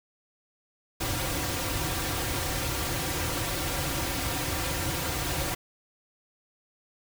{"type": "noise with comb filter", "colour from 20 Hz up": "pink", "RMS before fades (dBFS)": -30, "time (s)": [1, 5.55], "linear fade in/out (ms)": 10, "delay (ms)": 4.7, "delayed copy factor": -0.8, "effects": []}